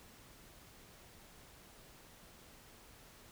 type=silence; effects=pink hiss -59 dBFS RMS until 3.31 s